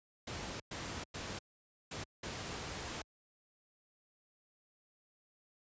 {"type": "noise bursts at uneven times", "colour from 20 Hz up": "pink", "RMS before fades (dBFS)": -42, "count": 5, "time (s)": [[0.27, 0.6], [0.71, 1.04], [1.14, 1.39], [1.91, 2.04], [2.23, 3.02]], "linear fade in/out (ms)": 5, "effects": ["high-pass 60 Hz 12 dB/octave", "resampled to 16000 Hz"]}